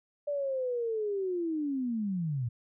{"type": "linear sweep", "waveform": "sine", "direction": "down", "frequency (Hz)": [587.3, 111.8], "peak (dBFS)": -29, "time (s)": [0.27, 2.49], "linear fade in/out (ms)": 10, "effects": []}